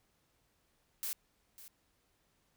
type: noise with echo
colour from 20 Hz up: blue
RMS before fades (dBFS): -38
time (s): 1.03-1.13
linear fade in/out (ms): 0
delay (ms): 550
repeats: 1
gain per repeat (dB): -15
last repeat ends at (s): 1.68
effects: pink hiss -75 dBFS RMS until 2.56 s